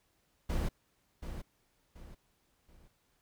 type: noise with echo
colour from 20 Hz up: brown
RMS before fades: -32 dBFS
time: 0.49-0.69 s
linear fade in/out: 10 ms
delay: 730 ms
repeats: 3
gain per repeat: -9 dB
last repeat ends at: 2.88 s
effects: pink hiss -74 dBFS RMS until 3.21 s